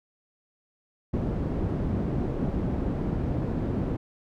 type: low-pass noise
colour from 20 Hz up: white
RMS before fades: -28 dBFS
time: 1.13-3.97 s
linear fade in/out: 10 ms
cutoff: 250 Hz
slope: 12 dB/octave
effects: none